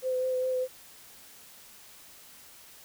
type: tone with vibrato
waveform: sine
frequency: 512 Hz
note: C5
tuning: 38 cents flat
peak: -26 dBFS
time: 0.02-0.68 s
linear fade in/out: 50 ms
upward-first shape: sine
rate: 4.9 Hz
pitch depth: 16 cents each way
effects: white hiss -52 dBFS RMS until 2.84 s